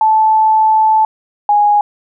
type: tone pair in turn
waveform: sine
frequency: 873 / 828.3 Hz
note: A5 / G#5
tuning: -14 / -5 cents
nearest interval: minor second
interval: 91 cents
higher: first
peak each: -7 dBFS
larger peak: neither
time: 0.01-1.05 / 1.49-1.81 s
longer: first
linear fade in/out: 2 ms
effects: none